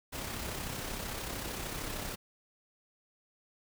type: noise with amplitude modulation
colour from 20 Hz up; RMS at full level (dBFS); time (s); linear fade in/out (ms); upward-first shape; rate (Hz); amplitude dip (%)
pink; -37; 0.12-2.16; 20; sine; 33.2; 40
effects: none